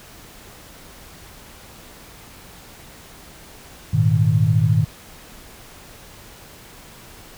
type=chord; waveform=sine; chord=Ab suspended second; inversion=none; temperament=equal with one note detuned; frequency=103.83 / 117.83 / 155.56 Hz; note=Ab2 / Bb2 / Eb3; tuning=0 / +19 / 0 cents; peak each=-18 dBFS; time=3.93-4.85 s; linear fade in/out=10 ms; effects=pink hiss -43 dBFS RMS until 7.37 s